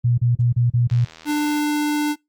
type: tone bursts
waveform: sine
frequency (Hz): 120.4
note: B2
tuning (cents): -44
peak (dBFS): -14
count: 6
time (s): 0.04-1.05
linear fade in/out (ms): 10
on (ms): 140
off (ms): 34
type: click train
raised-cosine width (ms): 0.2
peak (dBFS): -23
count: 57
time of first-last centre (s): 0.9-1.591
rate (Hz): 81
type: tone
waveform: square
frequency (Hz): 297.4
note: D4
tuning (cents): +22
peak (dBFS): -19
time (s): 1.25-2.16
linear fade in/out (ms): 50
effects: noise-tail reverb RT60 0.2 s tail -25 dB re dry + Opus 48 kbps